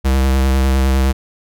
square tone with vibrato, 66.3 Hz, C2, 23 cents sharp, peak -12 dBFS, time 0.04-1.13 s, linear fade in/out 20 ms, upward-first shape triangle, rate 9.9 Hz, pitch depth 30 cents each way, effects none

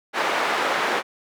white band-pass noise, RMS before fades -23 dBFS, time 0.13-1.03 s, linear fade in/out 50 ms, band 400 to 1600 Hz, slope 12 dB/octave, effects none

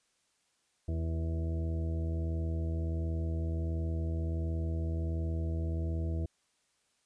harmonic tone with a mistuned harmonic, 81.4 Hz, E2, 21 cents flat, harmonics 1 / 2 / 3 / 4 / 5 / 6 / 7 / 8, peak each -31 / -40 / -49 / -42 / -55 / -49 / -59 / -49 dBFS, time 0.88-6.26 s, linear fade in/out 5 ms, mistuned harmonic 4, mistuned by +26 cents, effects white hiss -74 dBFS RMS until 7.05 s + resampled to 22050 Hz

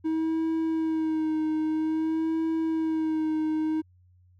triangle tone with vibrato, 317.5 Hz, D#4, 35 cents sharp, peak -22 dBFS, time 0.04-3.82 s, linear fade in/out 20 ms, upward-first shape sine, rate 0.51 Hz, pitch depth 32 cents each way, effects added 90 Hz sine -56 dBFS peak until 4.39 s

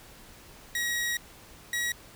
sawtooth tone pair in turn, 1902 / 1912.6 Hz, A#6 / A#6, +34 / +44 cents, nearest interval unison, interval 10 cents, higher second, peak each -24 dBFS, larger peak neither, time 0.75-1.17 / 1.73-1.92 s, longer first, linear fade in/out 2 ms, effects pink hiss -51 dBFS RMS until 2.15 s

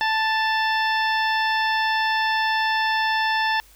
harmonic tone with a mistuned harmonic, 880 Hz, A5, in tune, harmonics 1 / 2 / 3 / 4 / 5 / 6, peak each -22 / -23 / -31 / -31 / -38 / -33 dBFS, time 0.01-3.6 s, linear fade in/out 0 ms, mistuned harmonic 3, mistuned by +25 cents, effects added 48 Hz sine -53 dBFS peak until 3.75 s + white hiss -53 dBFS RMS until 3.75 s

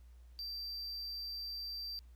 triangle tone, 4689 Hz, D8, 4 cents flat, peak -39 dBFS, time 0.39-1.99 s, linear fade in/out 0 ms, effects added 60 Hz sine -54 dBFS peak until 2.15 s + pink hiss -74 dBFS RMS until 2.15 s

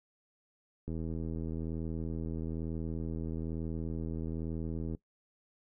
click train, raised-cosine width 3 ms, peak -26 dBFS, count 331, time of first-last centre 0.88-4.949 s, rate 81.1 Hz, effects noise-tail reverb RT60 0.1 s tail -19 dB re dry

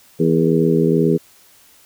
harmonic tone with a mistuned harmonic, 82.2 Hz, E2, 4 cents flat, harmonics 2 / 3 / 4 / 5 / 6, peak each -17 / -19 / -20 / -17 / -23 dBFS, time 0.19-1.18 s, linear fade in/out 20 ms, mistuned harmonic 6, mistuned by -54 cents, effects white hiss -50 dBFS RMS until 1.85 s

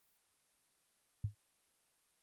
sine tone with exponential decay, 103.83 Hz, G#2, in tune, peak -30 dBFS, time 1.24-1.35 s, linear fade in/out 5 ms, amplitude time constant 23 ms, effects white hiss -75 dBFS RMS until 2.22 s + Opus 32 kbps

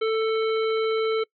harmonic tone, 442.8 Hz, A4, 11 cents sharp, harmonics 1 / 3 / 5 / 7 / 9, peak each -21 / -31 / -35 / -38 / -40 dBFS, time 0.01-1.24 s, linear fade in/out 10 ms, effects noise-tail reverb RT60 0.1 s tail -25 dB re dry

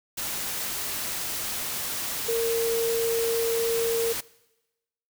sine tone in noise, 460 Hz, A#4, 23 cents flat, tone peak -23 dBFS, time 2.28-4.13 s, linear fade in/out 10 ms, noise white, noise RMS -31 dBFS, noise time 0.17-4.21 s, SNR +5 dB, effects noise-tail reverb RT60 1.0 s tail -21 dB re dry

